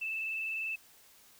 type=tone with vibrato; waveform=sine; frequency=2637 Hz; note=E7; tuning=in tune; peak=-33 dBFS; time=0.01-0.76 s; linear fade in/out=10 ms; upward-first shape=square; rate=20 Hz; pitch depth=21 cents each way; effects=white hiss -60 dBFS RMS until 1.39 s